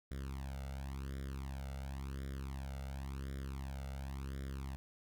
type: tone with flanger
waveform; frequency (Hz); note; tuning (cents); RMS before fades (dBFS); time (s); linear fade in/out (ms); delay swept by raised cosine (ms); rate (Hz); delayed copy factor
sawtooth; 67.6; C#2; -43; -43; 0.11-4.76; 0; 0.56 to 1.44; 0.93; +1
effects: none